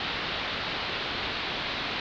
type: low-pass noise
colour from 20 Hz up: white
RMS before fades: -32 dBFS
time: 0-2 s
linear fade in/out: 2 ms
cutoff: 4200 Hz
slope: 48 dB/octave
effects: none